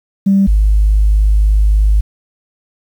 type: tone pair in turn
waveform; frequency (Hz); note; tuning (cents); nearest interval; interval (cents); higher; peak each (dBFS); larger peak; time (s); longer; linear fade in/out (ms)
sine; 196 / 51.7; G3 / G#1; 0 / -7; octave + major seventh; 2307; first; -6; neither; 0.26-0.47 / 0.47-2.01; second; 10
effects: tanh soft clip ceiling -2 dBFS + 7-bit